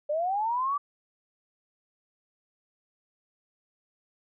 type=linear sweep; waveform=sine; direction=up; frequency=576 to 1170 Hz; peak=-25 dBFS; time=0.09-0.78 s; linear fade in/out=10 ms; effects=none